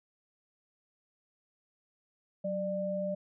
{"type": "tone pair together", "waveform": "sine", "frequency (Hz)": [187.6, 595.6], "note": ["F#3", "D5"], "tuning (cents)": [24, 24], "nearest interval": "octave + minor sixth", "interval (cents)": 2000, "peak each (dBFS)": [-36, -32], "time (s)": [2.44, 3.15], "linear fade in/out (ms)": 10, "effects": []}